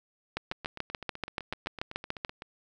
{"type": "two click trains", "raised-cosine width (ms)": 0.3, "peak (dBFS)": [-24, -15], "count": [16, 14], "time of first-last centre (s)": [[0.52, 2.421], [0.37, 2.249]], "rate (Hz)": [7.89, 6.92], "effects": []}